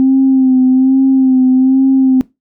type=tone with vibrato; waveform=sine; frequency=261.9 Hz; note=C4; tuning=2 cents sharp; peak=-5 dBFS; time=0-2.21 s; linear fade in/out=0 ms; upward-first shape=sine; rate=1.2 Hz; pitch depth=34 cents each way; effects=noise-tail reverb RT60 0.2 s tail -20 dB re dry + tanh soft clip ceiling -1 dBFS